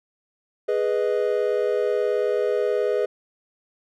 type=chord; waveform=triangle; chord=G# minor; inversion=none; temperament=equal; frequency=415.3 / 493.9 / 622.3 Hz; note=G#4 / B4 / D#5; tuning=0 / 0 / 0 cents; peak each=-21 / -22 / -25 dBFS; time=0.68-3.06 s; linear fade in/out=10 ms; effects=none